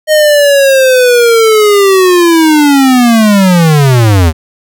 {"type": "linear sweep", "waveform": "square", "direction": "down", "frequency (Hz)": [622.3, 76], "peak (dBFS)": -4, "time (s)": [0.07, 4.33], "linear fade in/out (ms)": 50, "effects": []}